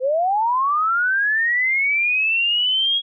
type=linear sweep; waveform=sine; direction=up; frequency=493.9 to 3322 Hz; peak=-16 dBFS; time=0-3.02 s; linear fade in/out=50 ms; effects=none